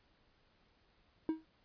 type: tone with exponential decay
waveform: triangle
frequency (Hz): 318.1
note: D#4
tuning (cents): +38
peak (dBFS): -26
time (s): 1.29-1.45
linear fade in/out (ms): 1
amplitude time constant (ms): 33
effects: pink hiss -71 dBFS RMS until 1.64 s + resampled to 11025 Hz